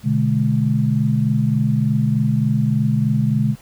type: chord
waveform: sine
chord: G# diminished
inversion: first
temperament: equal with one note detuned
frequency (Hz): 123.47 / 146.83 / 211.3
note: B2 / D3 / G#3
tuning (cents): 0 / 0 / +30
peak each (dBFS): -19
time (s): 0.03-3.56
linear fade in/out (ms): 50
effects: pink hiss -48 dBFS RMS until 3.61 s